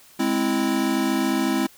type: chord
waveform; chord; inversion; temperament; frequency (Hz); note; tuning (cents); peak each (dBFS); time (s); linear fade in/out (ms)
square; Ab augmented; none; equal; 207.7 / 261.6 / 329.6; Ab3 / C4 / E4; 0 / 0 / 0; -27 / -24 / -25; 0.19-1.67; 10
effects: white hiss -51 dBFS RMS until 1.77 s